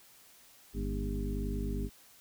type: harmonic tone with a mistuned harmonic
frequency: 50.1 Hz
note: G1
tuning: 38 cents sharp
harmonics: 1 / 2 / 3 / 4 / 5 / 6 / 8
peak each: -34 / -41 / -44 / -41 / -41 / -44 / -43 dBFS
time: 0.73-1.9 s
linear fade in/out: 50 ms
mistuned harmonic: 5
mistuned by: -56 cents
effects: white hiss -59 dBFS RMS until 2.2 s